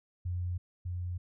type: tone pair in turn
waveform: sine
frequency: 89 / 89 Hz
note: F2 / F2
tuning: +33 / +33 cents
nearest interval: unison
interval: 0 cents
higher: neither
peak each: -31 / -33 dBFS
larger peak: first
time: 0.25-0.58 / 0.85-1.18 s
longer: neither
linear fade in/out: 10 ms
effects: none